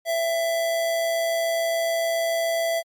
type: tone with amplitude modulation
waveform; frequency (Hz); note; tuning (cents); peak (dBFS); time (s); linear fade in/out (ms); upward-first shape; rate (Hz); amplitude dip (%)
square; 666; E5; +18; -21; 0.05-2.83; 50; sine; 127; 30
effects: Opus 48 kbps